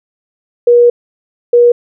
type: tone pair in turn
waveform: sine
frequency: 479.9 / 479.9 Hz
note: B4 / B4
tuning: -50 / -50 cents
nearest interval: unison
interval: 0 cents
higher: neither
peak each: -3 dBFS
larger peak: neither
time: 0.67-0.9 / 1.53-1.72 s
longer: first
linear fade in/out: 5 ms
effects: none

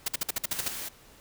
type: noise bursts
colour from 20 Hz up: white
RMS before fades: -28 dBFS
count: 9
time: 0.06-0.683 s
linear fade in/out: 5 ms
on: 23 ms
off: 52 ms
type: noise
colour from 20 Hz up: white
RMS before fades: -37 dBFS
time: 0.51-0.89 s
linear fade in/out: 10 ms
effects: pink hiss -55 dBFS RMS until 1.2 s

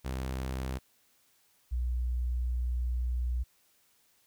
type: tone pair in turn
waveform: sawtooth / sine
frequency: 65 / 61.03 Hz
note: C2 / B1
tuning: -11 / -20 cents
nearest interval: minor second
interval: 109 cents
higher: first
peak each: -29 / -28 dBFS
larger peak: second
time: 0.04-0.79 / 1.71-3.44 s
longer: second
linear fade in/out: 20 ms
effects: white hiss -68 dBFS RMS until 4.26 s

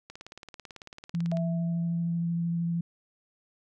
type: click train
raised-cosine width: 0.2 ms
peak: -26 dBFS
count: 24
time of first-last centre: 0.1-1.371 s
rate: 18.1 Hz
type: tone with vibrato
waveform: sine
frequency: 169.4 Hz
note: E3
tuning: 48 cents sharp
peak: -26 dBFS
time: 1.14-2.81 s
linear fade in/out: 5 ms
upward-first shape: triangle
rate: 13 Hz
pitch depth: 13 cents each way
type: tone with exponential decay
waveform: sine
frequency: 659.3 Hz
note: E5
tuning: in tune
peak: -30 dBFS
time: 1.32-2.24 s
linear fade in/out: 0 ms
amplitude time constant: 200 ms
effects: none

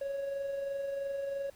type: tone with amplitude modulation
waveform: triangle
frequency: 554.4 Hz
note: C#5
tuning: in tune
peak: -29 dBFS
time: 0.01-1.5 s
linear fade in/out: 5 ms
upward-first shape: sine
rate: 23 Hz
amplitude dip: 40%
effects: tanh soft clip ceiling -25 dBFS + pink hiss -61 dBFS RMS until 1.55 s

